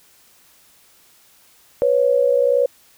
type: tone pair together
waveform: sine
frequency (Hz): 493.1 / 554.4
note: B4 / C#5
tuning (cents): -3 / 0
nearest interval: major second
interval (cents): 203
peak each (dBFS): -16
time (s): 1.82-2.66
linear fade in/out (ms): 0
effects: white hiss -53 dBFS RMS until 2.97 s